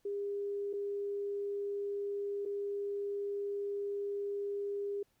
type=tone with dropouts; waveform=sine; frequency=403.8 Hz; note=G#4; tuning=49 cents flat; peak=-34 dBFS; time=0.05-5.03 s; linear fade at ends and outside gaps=5 ms; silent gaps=0.731-0.735 / 2.453-2.458 s; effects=pink hiss -75 dBFS RMS until 5.2 s